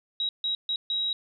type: tone bursts at uneven times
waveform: sine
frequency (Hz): 3837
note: A#7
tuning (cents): +49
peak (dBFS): -25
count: 4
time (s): 0.2-0.29 / 0.44-0.55 / 0.69-0.76 / 0.9-1.13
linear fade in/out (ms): 2
effects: none